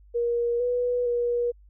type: tone with pitch steps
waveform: sine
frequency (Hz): 474 / 490.1 / 479.8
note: A#4 / B4 / A#4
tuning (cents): +29 / -13 / +50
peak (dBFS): -22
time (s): 0.14-1.52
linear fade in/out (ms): 20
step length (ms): 460
effects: added 50 Hz sine -50 dBFS peak until 1.69 s